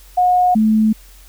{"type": "tone pair in turn", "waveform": "sine", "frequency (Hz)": [724, 217.6], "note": ["F#5", "A3"], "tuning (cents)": [-38, -19], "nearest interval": "octave + major sixth", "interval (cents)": 2081, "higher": "first", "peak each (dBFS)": -10, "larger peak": "neither", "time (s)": [[0.17, 0.55], [0.55, 0.93]], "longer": "neither", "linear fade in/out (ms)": 10, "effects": ["added 45 Hz sine -41 dBFS peak until 1.28 s", "white hiss -47 dBFS RMS until 1.28 s"]}